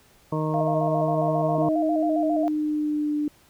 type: harmonic tone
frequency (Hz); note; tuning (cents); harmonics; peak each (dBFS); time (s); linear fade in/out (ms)
155.3; D#3; -3; 1 / 2 / 3 / 4 / 6 / 7; -26 / -29 / -31 / -32 / -34 / -34; 0.32-1.69; 5
type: tone with vibrato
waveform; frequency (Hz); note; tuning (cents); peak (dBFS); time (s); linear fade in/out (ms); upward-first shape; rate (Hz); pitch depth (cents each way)
sine; 662; E5; +7; -23; 0.54-2.48; 0; square; 7.4; 71
type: tone with pitch glide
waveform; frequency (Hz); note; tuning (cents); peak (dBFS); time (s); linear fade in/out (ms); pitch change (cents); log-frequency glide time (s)
sine; 311.1 to 297.2; D#4 to D4; 0 to +21; -22; 1.58-3.28; 2; -79; 1.92-3.16
effects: pink hiss -57 dBFS RMS until 3.49 s